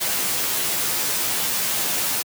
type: noise with comb filter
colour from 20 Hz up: white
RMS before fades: -23 dBFS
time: 0-2.23 s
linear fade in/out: 20 ms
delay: 13 ms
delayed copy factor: -0.7
effects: high-pass 100 Hz 12 dB/octave